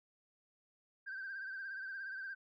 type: tone with vibrato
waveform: sine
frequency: 1568 Hz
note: G6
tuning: in tune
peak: -40 dBFS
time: 1.06-2.35 s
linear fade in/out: 20 ms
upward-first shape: triangle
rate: 17 Hz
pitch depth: 68 cents each way
effects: tanh soft clip ceiling -38 dBFS